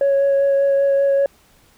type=tone with vibrato; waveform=sine; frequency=554.4 Hz; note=C#5; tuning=in tune; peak=-11 dBFS; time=0.01-1.26 s; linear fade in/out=2 ms; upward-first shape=sine; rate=5.1 Hz; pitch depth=10 cents each way; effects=tanh soft clip ceiling -11 dBFS + pink hiss -54 dBFS RMS until 1.77 s